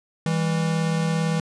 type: tone pair together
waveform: square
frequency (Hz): 163.19 / 200.9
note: E3 / G3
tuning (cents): -17 / +43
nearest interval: major third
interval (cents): 360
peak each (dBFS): -22 / -29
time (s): 0.26-1.4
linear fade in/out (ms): 2
effects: resampled to 22050 Hz